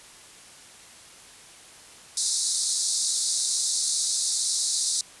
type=band-pass noise; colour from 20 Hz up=white; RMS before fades=-26 dBFS; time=2.17-5.01 s; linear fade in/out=2 ms; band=3800 to 10000 Hz; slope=96 dB/octave; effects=white hiss -48 dBFS RMS until 5.2 s + resampled to 24000 Hz